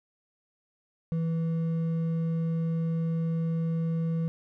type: tone with hard clipping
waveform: triangle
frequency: 164.1 Hz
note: E3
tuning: 8 cents flat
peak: -27 dBFS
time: 1.12-4.28 s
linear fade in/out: 0 ms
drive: 8 dB
effects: none